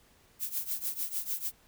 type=noise with tremolo; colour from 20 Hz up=violet; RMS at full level=-31 dBFS; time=0.39-1.52 s; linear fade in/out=50 ms; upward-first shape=triangle; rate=6.7 Hz; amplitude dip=90%; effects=pink hiss -63 dBFS RMS until 1.67 s